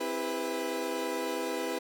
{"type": "chord", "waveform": "30% pulse", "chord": "C major seventh", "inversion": "none", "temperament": "equal with one note detuned", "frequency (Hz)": [261.6, 329.6, 402.1, 493.9], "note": ["C4", "E4", "G4", "B4"], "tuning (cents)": [0, 0, 44, 0], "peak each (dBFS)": [-37, -34, -35, -32], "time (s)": [0, 1.79], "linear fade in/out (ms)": 10, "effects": []}